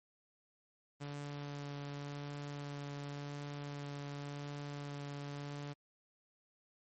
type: tone with vibrato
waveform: sawtooth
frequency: 143.6 Hz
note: D3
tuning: 39 cents flat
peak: -38 dBFS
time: 1-5.74 s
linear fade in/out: 20 ms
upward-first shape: sine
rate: 0.91 Hz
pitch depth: 9 cents each way
effects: MP3 32 kbps